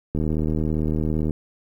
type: click train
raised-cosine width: 3 ms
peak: -12 dBFS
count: 91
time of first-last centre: 0.15-1.308 s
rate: 77.7 Hz
effects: 9-bit